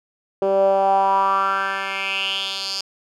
10% pulse tone with band-pass filter sweep, 194.5 Hz, G3, 13 cents flat, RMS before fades -20 dBFS, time 0.42-2.81 s, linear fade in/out 2 ms, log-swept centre 470 to 5000 Hz, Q 4.9, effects none

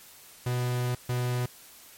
45% pulse tone bursts at uneven times, 123.7 Hz, B2, 3 cents sharp, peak -26 dBFS, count 2, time 0.46-0.95 / 1.09-1.46 s, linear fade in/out 5 ms, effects white hiss -51 dBFS RMS until 1.97 s + MP3 64 kbps

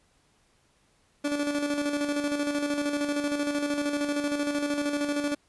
30% pulse tone with tremolo, 290 Hz, D4, 22 cents flat, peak -22 dBFS, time 1.24-5.35 s, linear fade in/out 10 ms, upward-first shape square, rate 13 Hz, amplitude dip 45%, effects pink hiss -66 dBFS RMS until 5.48 s + resampled to 24000 Hz

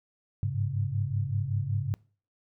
sine tone cluster, 99.2 / 104.5 / 136.8 Hz, G2 / G#2 / C#3, +21 / +11 / -23 cents, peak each -31 dBFS, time 0.43-1.94 s, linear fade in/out 0 ms, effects noise-tail reverb RT60 0.4 s tail -24 dB re dry

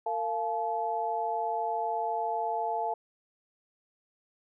sine tone cluster, 456 / 690 / 862 Hz, A#4 / F5 / A5, -38 / -21 / -36 cents, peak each -36 / -32 / -31 dBFS, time 0.06-2.94 s, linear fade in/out 5 ms, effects none

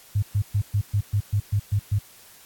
sine tone bursts, 102.1 Hz, G#2, 29 cents flat, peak -18 dBFS, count 10, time 0.15-1.99 s, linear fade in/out 10 ms, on 76 ms, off 120 ms, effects white hiss -50 dBFS RMS until 2.45 s + AAC 64 kbps

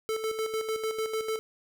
square tone with tremolo, 440 Hz, A4, in tune, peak -28 dBFS, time 0.09-1.39 s, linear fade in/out 0 ms, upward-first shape square, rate 6.7 Hz, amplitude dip 55%, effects none

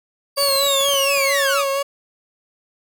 sawtooth linear sweep, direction down, 4699 to 1108.7 Hz, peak -15 dBFS, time 0.36-1.65 s, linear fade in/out 50 ms
30% pulse tone with vibrato, 554.4 Hz, C#5, in tune, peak -16 dBFS, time 0.37-1.83 s, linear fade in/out 10 ms, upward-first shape sine, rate 4.3 Hz, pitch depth 28 cents each way
clicks, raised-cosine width 0.5 ms, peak -21 dBFS, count 10, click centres 0.425 / 0.486 / 0.524 / 0.556 / 0.632 / 0.666 / 0.81 / 0.886 / 0.94 / 1.174 s
effects none

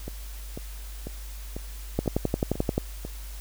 two click trains, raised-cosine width 2 ms, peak -21 / -10 dBFS, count 7 / 10, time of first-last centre 0.08-3.05 / 1.99-2.779 s, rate 2.02 / 11.4 Hz, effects added 50 Hz sine -36 dBFS peak until 3.4 s + white hiss -47 dBFS RMS until 3.4 s

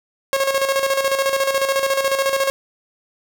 sawtooth tone with tremolo, 544 Hz, C#5, 33 cents flat, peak -11 dBFS, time 0.33-2.5 s, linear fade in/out 0 ms, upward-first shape square, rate 14 Hz, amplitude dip 55%, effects none

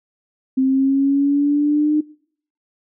sine linear sweep, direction up, 261.6 to 304.4 Hz, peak -13 dBFS, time 0.57-2.01 s, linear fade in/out 10 ms, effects noise-tail reverb RT60 0.6 s tail -23 dB re dry

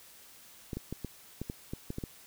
clicks, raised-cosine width 3 ms, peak -23 dBFS, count 10, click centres 0.732 / 0.77 / 0.926 / 1.047 / 1.416 / 1.499 / 1.735 / 1.904 / 1.984 / 2.038 s, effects white hiss -55 dBFS RMS until 2.26 s

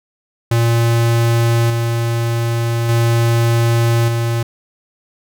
square tone with tremolo, 116.54 Hz, A#2, in tune, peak -12 dBFS, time 0.51-4.43 s, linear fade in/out 5 ms, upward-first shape square, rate 0.42 Hz, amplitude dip 35%, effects none

